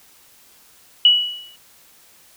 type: tone with exponential decay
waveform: sine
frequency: 2937 Hz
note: F#7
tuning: 13 cents flat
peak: -6 dBFS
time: 1.05-1.56 s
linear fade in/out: 2 ms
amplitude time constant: 110 ms
effects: white hiss -51 dBFS RMS until 2.36 s